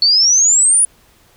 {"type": "exponential sweep", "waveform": "sine", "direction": "up", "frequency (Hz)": [4386, 9960], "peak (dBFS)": -8, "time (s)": [0.02, 0.85], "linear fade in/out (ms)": 2, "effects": ["pink hiss -51 dBFS RMS until 1.36 s"]}